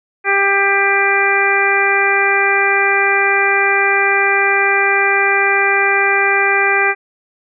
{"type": "harmonic tone", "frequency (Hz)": 396.3, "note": "G4", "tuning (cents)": 19, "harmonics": [1, 2, 3, 4, 5, 6], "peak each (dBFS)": [-19, -19, -21, -17, -17, -17], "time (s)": [0.24, 6.95], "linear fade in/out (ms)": 50, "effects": []}